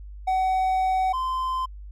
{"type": "tone pair in turn", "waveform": "triangle", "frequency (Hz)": [753, 1034.3], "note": ["F#5", "C6"], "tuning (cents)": [30, -20], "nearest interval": "perfect fourth", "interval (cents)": 550, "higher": "second", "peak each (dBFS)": [-18, -22], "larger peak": "first", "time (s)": [[0.27, 1.13], [1.13, 1.66]], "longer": "first", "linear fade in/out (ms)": 10, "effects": ["added 50 Hz sine -37 dBFS peak until 1.91 s"]}